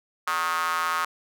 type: tone with high-pass filter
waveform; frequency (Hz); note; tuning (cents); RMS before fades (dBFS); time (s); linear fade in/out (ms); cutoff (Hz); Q
square; 83.9; E2; +31; -26; 0.27-1.05; 5; 1200; 5.4
effects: none